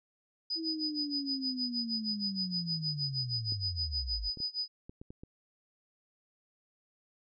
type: tone with tremolo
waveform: sine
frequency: 4978 Hz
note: D#8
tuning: in tune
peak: -30 dBFS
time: 0.5-4.68 s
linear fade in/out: 5 ms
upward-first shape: sine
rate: 6.4 Hz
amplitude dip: 95%
type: linear sweep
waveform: sine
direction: down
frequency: 329.6 to 45 Hz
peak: -35 dBFS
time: 0.55-4.31 s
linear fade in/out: 50 ms
type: clicks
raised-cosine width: 3 ms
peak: -33 dBFS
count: 7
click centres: 3.522 / 4.373 / 4.403 / 4.895 / 5.015 / 5.105 / 5.235 s
effects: none